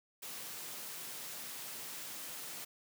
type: high-pass noise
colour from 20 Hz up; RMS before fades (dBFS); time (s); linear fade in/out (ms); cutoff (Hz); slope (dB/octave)
white; -45; 0.22-2.65; 10; 110; 96
effects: none